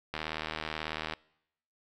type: click train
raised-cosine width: 0.3 ms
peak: -18 dBFS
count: 79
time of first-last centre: 0.14-1.136 s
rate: 78.3 Hz
effects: noise-tail reverb RT60 0.8 s tail -24 dB re dry